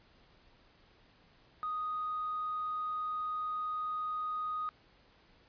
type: tone with hard clipping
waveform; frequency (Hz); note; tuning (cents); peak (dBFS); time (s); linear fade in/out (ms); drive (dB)
triangle; 1244.5; D#6; 0; -34; 1.63-4.69; 0; 4
effects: pink hiss -64 dBFS RMS until 5.48 s + resampled to 11025 Hz